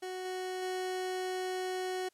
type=tone with level steps; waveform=30% pulse; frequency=370 Hz; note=F#4; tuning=in tune; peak=-35 / -33 / -31 dBFS; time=0.02-2.09 s; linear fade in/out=10 ms; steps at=0.25 / 0.62 s; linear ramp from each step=5 ms; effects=white hiss -72 dBFS RMS until 2.13 s + low-pass 11000 Hz 12 dB/octave